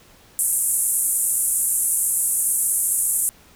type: band-pass noise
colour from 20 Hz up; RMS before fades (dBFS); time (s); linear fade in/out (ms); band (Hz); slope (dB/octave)
pink; -21; 0.39-3.29; 0; 8300 to 12000; 48
effects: pink hiss -51 dBFS RMS until 3.55 s